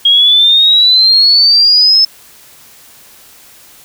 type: exponential sweep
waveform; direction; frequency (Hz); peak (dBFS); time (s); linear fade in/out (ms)
sine; up; 3254 to 5260; -4; 0.05-2.05; 5
effects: white hiss -40 dBFS RMS until 3.84 s